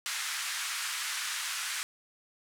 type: band-pass noise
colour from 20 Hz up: pink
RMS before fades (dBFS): -35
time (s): 0.06-1.83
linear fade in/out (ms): 0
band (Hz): 1300 to 11000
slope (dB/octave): 24
effects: none

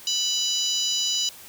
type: harmonic tone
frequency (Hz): 987.8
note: B5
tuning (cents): 0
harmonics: 3 / 4 / 5 / 6 / 7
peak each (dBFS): -27 / -28 / -29 / -30 / -30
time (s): 0.07-1.29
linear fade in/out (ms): 2
effects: white hiss -45 dBFS RMS until 1.48 s

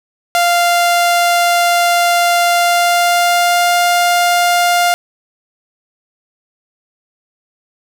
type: tone with pitch glide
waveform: sawtooth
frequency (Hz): 696 to 702.1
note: F5 to F5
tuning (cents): -6 to +9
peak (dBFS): -6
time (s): 0.35-4.94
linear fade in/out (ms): 0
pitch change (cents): +15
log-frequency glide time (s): 2.52-3.76
effects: none

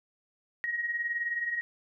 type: beating tone pair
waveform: sine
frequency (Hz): 1872 / 1891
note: A#6 / A#6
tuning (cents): +7 / +24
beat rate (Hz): 19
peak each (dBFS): -37 / -30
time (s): 0.64-1.61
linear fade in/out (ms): 0
effects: none

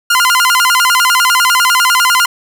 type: tone with vibrato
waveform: sawtooth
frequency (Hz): 1200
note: D6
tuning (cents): +37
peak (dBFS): -4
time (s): 0.1-2.26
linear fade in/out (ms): 5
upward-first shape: square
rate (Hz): 10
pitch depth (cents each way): 280
effects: none

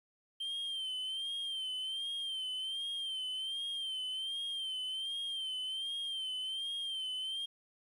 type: tone with vibrato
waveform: sine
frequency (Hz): 3136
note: G7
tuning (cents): 0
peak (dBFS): -33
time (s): 0.4-7.46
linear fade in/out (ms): 10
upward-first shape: sine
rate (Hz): 1.3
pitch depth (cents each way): 63
effects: tanh soft clip ceiling -35 dBFS + 11-bit

